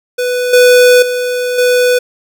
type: tone with level steps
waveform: square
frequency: 495.5 Hz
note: B4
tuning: 6 cents sharp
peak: -13 / -4 / -14 / -8 dBFS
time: 0.18-1.99 s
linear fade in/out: 10 ms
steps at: 0.53 / 1.02 / 1.58 s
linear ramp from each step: 5 ms
effects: none